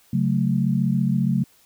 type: chord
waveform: sine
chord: F# minor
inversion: second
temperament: equal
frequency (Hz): 138.59 / 185 / 220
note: C#3 / F#3 / A3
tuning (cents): 0 / 0 / 0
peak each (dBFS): -22 / -22 / -23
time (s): 0.13-1.44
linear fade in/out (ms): 5
effects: white hiss -57 dBFS RMS until 1.65 s